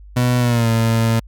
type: tone with pitch glide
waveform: 30% pulse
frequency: 123.47 to 113.88 Hz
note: B2 to A#2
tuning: 0 to -40 cents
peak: -11 dBFS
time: 0.16-1.2 s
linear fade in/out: 10 ms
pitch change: -140 cents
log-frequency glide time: 0.39-0.69 s
effects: added 50 Hz sine -37 dBFS peak until 1.27 s